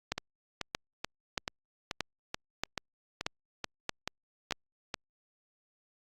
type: two click trains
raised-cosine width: 0.2 ms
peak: -16 / -13 dBFS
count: 12 / 8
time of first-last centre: 0.18-4.942 / 0.12-4.523 s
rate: 2.31 / 1.59 Hz
effects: Opus 48 kbps